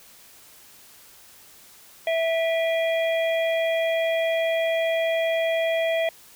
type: harmonic tone with a mistuned harmonic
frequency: 657 Hz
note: E5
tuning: 6 cents flat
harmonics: 1 / 3 / 4 / 5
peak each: -21 / -31 / -33 / -35 dBFS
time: 2.07-6.09 s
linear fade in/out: 2 ms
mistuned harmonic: 4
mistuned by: -150 cents
effects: white hiss -50 dBFS RMS until 6.35 s